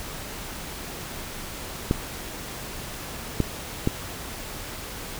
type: clicks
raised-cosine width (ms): 3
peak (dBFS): -7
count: 3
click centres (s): 1.911 / 3.403 / 3.874
effects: pink hiss -36 dBFS RMS until 5.19 s